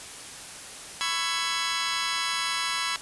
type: chord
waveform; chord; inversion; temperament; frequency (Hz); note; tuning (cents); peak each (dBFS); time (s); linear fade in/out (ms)
15% pulse; C# minor seventh; third; just; 997.9 / 1108.7 / 1330.5 / 1663.1; B5 / C#6 / E6 / G#6; +18 / 0 / +16 / +2; -26; 1.01-2.96; 0
effects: white hiss -41 dBFS RMS until 3.01 s + resampled to 24000 Hz